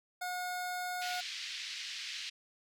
25% pulse tone, 723 Hz, F#5, 40 cents flat, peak -32 dBFS, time 0.21-1.21 s, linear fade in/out 10 ms
white band-pass noise, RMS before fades -42 dBFS, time 1.01-2.3 s, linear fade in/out 10 ms, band 2000 to 4900 Hz, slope 24 dB/octave
effects none

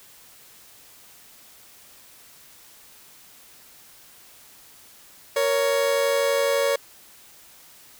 40% pulse tone pair together, 465.7 / 557.6 Hz, A#4 / C#5, -2 / +10 cents, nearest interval minor third, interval 312 cents, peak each -24 / -20 dBFS, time 5.36-6.76 s, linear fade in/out 5 ms, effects white hiss -50 dBFS RMS until 7.99 s

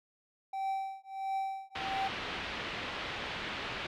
triangle tone with tremolo, 775 Hz, G5, 20 cents flat, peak -28 dBFS, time 0.53-2.08 s, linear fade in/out 5 ms, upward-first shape triangle, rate 1.5 Hz, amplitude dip 100%
white low-pass noise, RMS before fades -39 dBFS, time 1.75-3.87 s, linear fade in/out 5 ms, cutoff 3300 Hz, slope 24 dB/octave
effects none

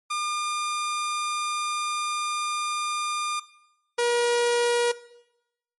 sawtooth tone pair in turn, 1205 / 478.2 Hz, D6 / A#4, +44 / +44 cents, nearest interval octave + major third, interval 1600 cents, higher first, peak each -22 / -17 dBFS, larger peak second, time 0.1-3.4 / 3.98-4.92 s, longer first, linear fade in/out 10 ms, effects noise-tail reverb RT60 0.9 s tail -18 dB re dry + MP3 48 kbps

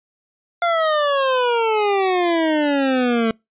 25% pulse exponential sweep, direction down, 698.5 to 221.7 Hz, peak -12 dBFS, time 0.62-3.31 s, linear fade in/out 2 ms, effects noise-tail reverb RT60 0.2 s tail -26 dB re dry + resampled to 8000 Hz

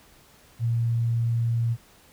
sine tone, 116.54 Hz, A#2, in tune, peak -21 dBFS, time 0.59-1.77 s, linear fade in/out 50 ms, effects pink hiss -55 dBFS RMS until 2.12 s

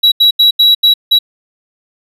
triangle tone bursts at uneven times, 3893 Hz, B7, 26 cents flat, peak -3 dBFS, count 6, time 0.03-0.12 / 0.2-0.31 / 0.39-0.51 / 0.59-0.75 / 0.83-0.94 / 1.11-1.19 s, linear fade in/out 10 ms, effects resampled to 32000 Hz

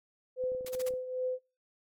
sine tone with tremolo, 509 Hz, C5, 48 cents flat, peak -29 dBFS, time 0.36-1.39 s, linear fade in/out 50 ms, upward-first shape triangle, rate 2.5 Hz, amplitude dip 70%
clicks, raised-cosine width 2 ms, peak -38 dBFS, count 8, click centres 0.439 / 0.519 / 0.549 / 0.609 / 0.647 / 0.75 / 0.907 / 0.938 s
white noise bursts, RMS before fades -43 dBFS, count 4, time 0.66-0.89 s, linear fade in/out 5 ms, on 29 ms, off 38 ms
effects noise-tail reverb RT60 0.3 s tail -22 dB re dry + AAC 64 kbps

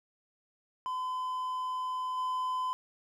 triangle tone with level steps, 1017 Hz, C6, 50 cents flat, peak -30 / -28 dBFS, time 0.86-2.73 s, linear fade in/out 0 ms, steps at 2.17 s, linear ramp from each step 10 ms, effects none

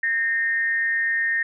sine tone with amplitude modulation, 1836 Hz, A#6, 27 cents flat, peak -17 dBFS, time 0.03-1.43 s, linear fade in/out 5 ms, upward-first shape sine, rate 228 Hz, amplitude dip 55%, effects none

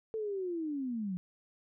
sine linear sweep, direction down, 448.5 to 174.61 Hz, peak -33 dBFS, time 0.14-1.17 s, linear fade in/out 0 ms, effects none

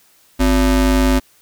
square ring-modulated tone, 155.56 Hz, D#3, in tune, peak -9 dBFS, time 0.39-1.2 s, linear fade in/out 20 ms, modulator 105 Hz, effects white hiss -53 dBFS RMS until 1.41 s

